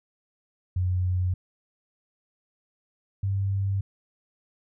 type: tone pair in turn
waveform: sine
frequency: 91 / 98.08 Hz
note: F#2 / G2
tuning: -28 / +1 cents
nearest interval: minor second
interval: 129 cents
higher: second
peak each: -22 / -23 dBFS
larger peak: first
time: 0.76-1.34 / 3.23-3.81 s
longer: neither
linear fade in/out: 5 ms
effects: none